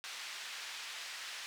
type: band-pass noise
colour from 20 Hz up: pink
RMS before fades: -45 dBFS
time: 0.04-1.46 s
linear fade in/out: 0 ms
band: 1800 to 5500 Hz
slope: 12 dB/octave
effects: none